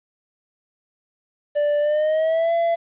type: tone with pitch glide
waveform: triangle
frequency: 587.3 to 674.6 Hz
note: D5 to E5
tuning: 0 to +40 cents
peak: -15 dBFS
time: 1.55-2.76 s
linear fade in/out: 20 ms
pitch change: +240 cents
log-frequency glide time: 1.8-2.53 s
effects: resampled to 8000 Hz + 9-bit